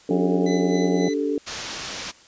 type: chord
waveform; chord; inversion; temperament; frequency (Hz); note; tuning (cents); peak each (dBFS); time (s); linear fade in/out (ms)
sine; D suspended fourth; none; equal with one note detuned; 290.1 / 392 / 440; D4 / G4 / A4; -21 / 0 / 0; -24 / -28 / -25; 0.09-1.38; 2
type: harmonic tone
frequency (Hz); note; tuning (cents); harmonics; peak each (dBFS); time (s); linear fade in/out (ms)
90; F#2; -47; 2 / 3 / 4 / 5 / 6 / 7 / 8 / 9; -23 / -27 / -29 / -31 / -33 / -34 / -35 / -36; 0.1-1.09; 10
type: tone with tremolo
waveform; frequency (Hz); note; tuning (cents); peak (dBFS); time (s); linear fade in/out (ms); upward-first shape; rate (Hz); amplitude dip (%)
15% pulse; 2006; B6; +26; -25; 0.46-1.14; 5; sine; 3.8; 60
type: low-pass noise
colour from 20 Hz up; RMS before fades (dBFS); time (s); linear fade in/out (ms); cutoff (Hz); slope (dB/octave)
white; -33; 1.46-2.12; 20; 6700; 48
effects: white hiss -51 dBFS RMS until 2.27 s + resampled to 16000 Hz